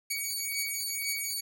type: beating tone pair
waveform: 10% pulse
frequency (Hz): 2252 / 2254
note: C#7 / C#7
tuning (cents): +27 / +28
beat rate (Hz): 2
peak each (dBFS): -25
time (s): 0.1-1.41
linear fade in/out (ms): 10
effects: none